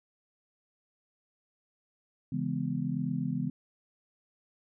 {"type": "chord", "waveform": "sine", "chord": "C# minor seventh", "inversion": "none", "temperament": "just", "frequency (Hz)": [138.59, 166.31, 207.9, 249.5], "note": ["C#3", "E3", "G#3", "B3"], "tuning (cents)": [0, 16, 2, 18], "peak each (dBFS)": [-35, -34, -36, -34], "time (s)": [2.32, 3.5], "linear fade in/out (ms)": 5, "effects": []}